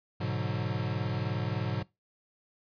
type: chord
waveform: square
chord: G# half-diminished seventh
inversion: none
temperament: equal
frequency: 103.83 / 123.47 / 146.83 / 185 Hz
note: G#2 / B2 / D3 / F#3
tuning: 0 / 0 / 0 / 0 cents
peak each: -35 / -35 / -38 / -38 dBFS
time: 0.2-1.83 s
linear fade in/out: 10 ms
effects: noise-tail reverb RT60 0.2 s tail -21 dB re dry + resampled to 11025 Hz